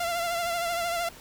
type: tone with vibrato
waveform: sawtooth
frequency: 686 Hz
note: F5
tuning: 31 cents flat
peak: -23 dBFS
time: 0-1.09 s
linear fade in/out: 5 ms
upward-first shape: triangle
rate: 13 Hz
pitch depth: 51 cents each way
effects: pink hiss -48 dBFS RMS until 1.2 s